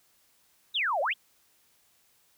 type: exponential two-way sweep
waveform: sine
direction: down then up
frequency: 3951 to 529 to 3536 Hz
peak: -25 dBFS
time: 0.74-1.14 s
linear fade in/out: 20 ms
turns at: 1.01 s
effects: white hiss -66 dBFS RMS until 2.37 s